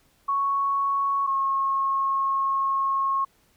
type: tone pair in turn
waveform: sine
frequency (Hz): 1108.7 / 1087.1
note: C#6 / C#6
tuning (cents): 0 / -34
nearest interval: unison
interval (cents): 34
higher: first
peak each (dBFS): -21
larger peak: neither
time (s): 0.28-1.27 / 1.27-3.25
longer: second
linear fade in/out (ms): 10
effects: pink hiss -63 dBFS RMS until 3.56 s